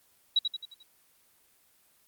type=tone with echo; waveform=sine; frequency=3882 Hz; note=B7; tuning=31 cents flat; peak=-20 dBFS; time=0.36-0.39 s; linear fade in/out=5 ms; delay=88 ms; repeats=5; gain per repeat=-6 dB; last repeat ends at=0.83 s; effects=white hiss -65 dBFS RMS until 2.07 s + Opus 24 kbps